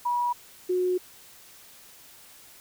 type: tone pair in turn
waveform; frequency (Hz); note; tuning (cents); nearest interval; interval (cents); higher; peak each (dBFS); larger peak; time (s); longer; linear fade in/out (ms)
sine; 968 / 364; B5 / F#4; -35 / -28; octave + perfect fourth; 1693; first; -23 / -22; second; 0.05-0.33 / 0.69-0.98; second; 10
effects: white hiss -51 dBFS RMS until 2.6 s